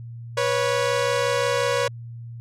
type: tone pair together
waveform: sawtooth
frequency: 488.8 / 554.4 Hz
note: B4 / C#5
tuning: -18 / 0 cents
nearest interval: major second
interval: 218 cents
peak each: -19 dBFS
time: 0.37-1.88 s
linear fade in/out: 5 ms
effects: added 117 Hz sine -34 dBFS peak until 2.4 s + low-pass 8000 Hz 12 dB/octave